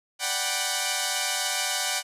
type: chord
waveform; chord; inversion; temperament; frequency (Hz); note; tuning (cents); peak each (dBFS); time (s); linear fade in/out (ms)
5% pulse; G major seventh; second; equal with one note detuned; 587.3 / 740 / 784 / 984.3; D5 / F#5 / G5 / B5; 0 / 0 / 0 / -6; -22 / -17 / -19 / -21; 0.19-2.03; 50
effects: resampled to 32000 Hz